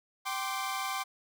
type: chord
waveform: sawtooth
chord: G suspended fourth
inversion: none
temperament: equal with one note detuned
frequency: 776.8 / 1046.5 / 1174.7 Hz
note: G5 / C6 / D6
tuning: -16 / 0 / 0 cents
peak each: -33 dBFS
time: 0.25-1.04 s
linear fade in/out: 20 ms
effects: none